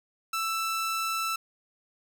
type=tone; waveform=sawtooth; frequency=1325 Hz; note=E6; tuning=9 cents sharp; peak=-24 dBFS; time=0.33-1.36 s; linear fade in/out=5 ms; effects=none

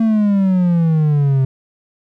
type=exponential sweep; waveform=triangle; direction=down; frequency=227.5 to 130.81 Hz; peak=-9 dBFS; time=0-1.45 s; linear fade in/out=5 ms; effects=none

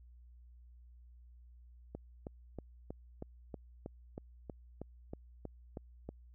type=click train; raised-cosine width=2 ms; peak=-29 dBFS; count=14; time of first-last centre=1.95-6.09 s; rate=3.14 Hz; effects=added 60 Hz sine -55 dBFS peak until 6.34 s

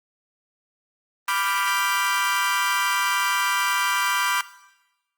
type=chord; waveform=30% pulse; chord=G dominant seventh; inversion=first; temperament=equal; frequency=987.8 / 1174.7 / 1396.9 / 1568 Hz; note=B5 / D6 / F6 / G6; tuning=0 / 0 / 0 / 0 cents; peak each=-23 / -23 / -26 / -25 dBFS; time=1.28-4.41 s; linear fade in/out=2 ms; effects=noise-tail reverb RT60 1.0 s tail -17 dB re dry + Opus 32 kbps

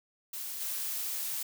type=noise with level steps; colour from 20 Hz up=blue; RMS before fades=-39 / -35 dBFS; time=0.33-1.43 s; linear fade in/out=5 ms; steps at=0.6 s; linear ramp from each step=10 ms; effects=none

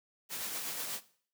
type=noise with tremolo; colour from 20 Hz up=white; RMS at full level=-37 dBFS; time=0.29-1.01 s; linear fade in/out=50 ms; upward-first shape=triangle; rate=8.2 Hz; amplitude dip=35%; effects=noise-tail reverb RT60 0.5 s tail -17 dB re dry + high-pass 150 Hz 12 dB/octave

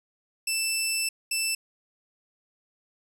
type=tone bursts at uneven times; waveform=15% pulse; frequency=2653 Hz; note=E7; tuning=10 cents sharp; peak=-18 dBFS; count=2; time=0.47-1.09 / 1.31-1.55 s; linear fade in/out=5 ms; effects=10-bit

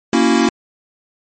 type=chord; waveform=square; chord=F# dominant seventh; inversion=first; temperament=equal; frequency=233.1 / 277.2 / 329.6 / 370 Hz; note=A#3 / C#4 / E4 / F#4; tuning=0 / 0 / 0 / 0 cents; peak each=-16 / -17 / -17 / -20 dBFS; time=0.13-0.49 s; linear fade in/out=2 ms; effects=MP3 32 kbps

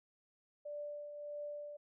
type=tone with tremolo; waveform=sine; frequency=587.3 Hz; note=D5; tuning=in tune; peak=-40 dBFS; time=0.65-1.77 s; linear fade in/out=10 ms; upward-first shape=triangle; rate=1.6 Hz; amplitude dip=50%; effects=none

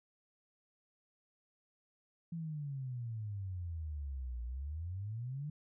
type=exponential two-way sweep; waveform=sine; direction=down then up; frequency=170.4 to 58.27 to 153.6 Hz; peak=-38 dBFS; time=2.32-5.5 s; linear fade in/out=5 ms; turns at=4.43 s; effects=none

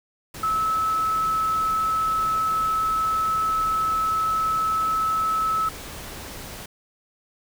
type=tone in noise; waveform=sine; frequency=1300 Hz; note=E6; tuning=24 cents flat; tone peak=-20 dBFS; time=0.43-5.69 s; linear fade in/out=5 ms; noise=pink; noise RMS=-37 dBFS; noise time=0.34-6.66 s; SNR=+14 dB; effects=none

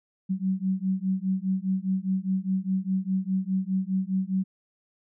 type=beating tone pair; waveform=sine; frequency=186.9 / 191.8 Hz; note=F#3 / G3; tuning=+18 / -37 cents; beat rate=4.9 Hz; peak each=-27 / -27 dBFS; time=0.29-4.44 s; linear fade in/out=20 ms; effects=none

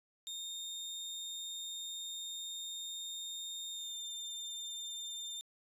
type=tone with pitch glide; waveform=30% pulse; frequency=3662 to 3605 Hz; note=A#7 to A7; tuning=-32 to +41 cents; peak=-38 dBFS; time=0.27-5.41 s; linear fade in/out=0 ms; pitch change=-27 cents; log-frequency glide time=3.72-3.97 s; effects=resampled to 32000 Hz + 13-bit

